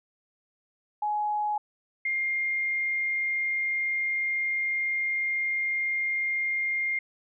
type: tone pair in turn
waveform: sine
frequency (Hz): 840 / 2117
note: G#5 / C7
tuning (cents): +19 / +20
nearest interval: octave + major third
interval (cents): 1601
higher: second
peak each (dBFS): -25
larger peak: neither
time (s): 1.02-1.58 / 2.05-6.99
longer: second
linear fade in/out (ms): 5
effects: none